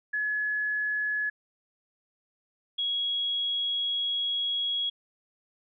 sine tone pair in turn, 1700 / 3320 Hz, G#6 / G#7, +40 / -1 cents, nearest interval octave, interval 1159 cents, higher second, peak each -26 dBFS, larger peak neither, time 0.13-1.3 / 2.78-4.9 s, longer second, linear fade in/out 10 ms, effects none

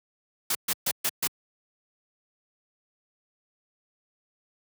white noise bursts, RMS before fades -26 dBFS, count 5, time 0.5-1.275 s, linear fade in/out 5 ms, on 51 ms, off 130 ms, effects high-pass 100 Hz 12 dB/octave

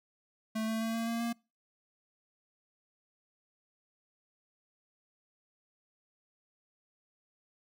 square tone with pitch steps, 220 / 222.7 / 225.4 / 228.2 / 230.9 / 233.8 Hz, A3 / A3 / A3 / A#3 / A#3 / A#3, 0 / +21 / +42 / -37 / -16 / +5 cents, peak -32 dBFS, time 0.55-1.33 s, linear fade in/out 10 ms, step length 130 ms, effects noise-tail reverb RT60 0.3 s tail -25 dB re dry

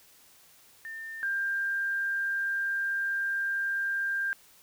sine tone pair in turn, 1800 / 1592.3 Hz, A6 / G6, +39 / +27 cents, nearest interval major second, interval 212 cents, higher first, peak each -37 / -27 dBFS, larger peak second, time 0.85-1.23 / 1.23-4.33 s, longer second, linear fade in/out 0 ms, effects white hiss -58 dBFS RMS until 4.62 s

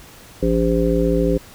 harmonic tone, 57 Hz, A#1, 38 cents flat, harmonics 1 / 3 / 5 / 7 / 9, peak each -21 / -21 / -21 / -21 / -21 dBFS, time 0.42-1.38 s, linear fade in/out 10 ms, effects pink hiss -43 dBFS RMS until 1.54 s

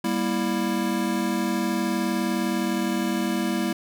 square chord, E diminished, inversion first, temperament just, 197.78 / 237.3 / 329.6 Hz, G3 / Bb3 / E4, +16 / +31 / 0 cents, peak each -28 dBFS, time 0.04-3.73 s, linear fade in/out 5 ms, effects none

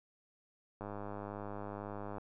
click train, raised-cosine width 1 ms, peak -29 dBFS, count 141, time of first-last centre 0.81-2.183 s, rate 102 Hz, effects none

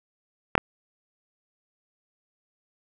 clicks, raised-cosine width 0.5 ms, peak -3 dBFS, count 2, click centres 0.553 / 0.579 s, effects none

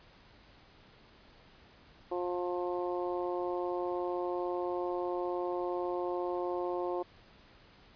harmonic tone, 177.7 Hz, F3, 30 cents sharp, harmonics 2 / 3 / 4 / 5 / 6, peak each -34 / -38 / -40 / -42 / -44 dBFS, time 2.11-7.03 s, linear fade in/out 10 ms, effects pink hiss -59 dBFS RMS until 7.95 s + resampled to 11025 Hz

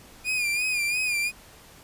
40% pulse tone with vibrato, 2439 Hz, D#7, 35 cents flat, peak -23 dBFS, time 0.24-1.32 s, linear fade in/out 50 ms, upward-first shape sine, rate 2.9 Hz, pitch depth 64 cents each way, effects pink hiss -50 dBFS RMS until 1.83 s + resampled to 32000 Hz

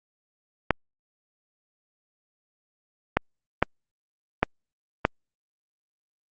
clicks, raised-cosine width 0.5 ms, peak -3 dBFS, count 5, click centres 0.707 / 3.17 / 3.626 / 4.43 / 5.051 s, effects Opus 48 kbps

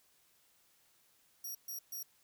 5% pulse tone bursts, 5680 Hz, F8, 28 cents sharp, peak -35 dBFS, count 3, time 1.44-2.03 s, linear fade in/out 5 ms, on 110 ms, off 130 ms, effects white hiss -70 dBFS RMS until 2.23 s

